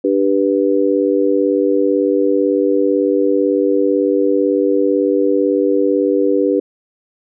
sine chord, G major, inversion second, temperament just, 294 / 392 / 490 Hz, D4 / G4 / B4, +2 / 0 / -14 cents, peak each -16 dBFS, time 0.04-6.6 s, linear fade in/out 5 ms, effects none

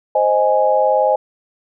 sine chord, Ab major, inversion first, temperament equal, 523.3 / 622.3 / 830.6 Hz, C5 / Eb5 / Ab5, 0 / 0 / 0 cents, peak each -16 dBFS, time 0.15-1.16 s, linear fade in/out 5 ms, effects none

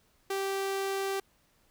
sawtooth tone, 390.2 Hz, G4, 8 cents flat, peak -26 dBFS, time 0.3-1.2 s, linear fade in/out 5 ms, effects pink hiss -68 dBFS RMS until 1.7 s

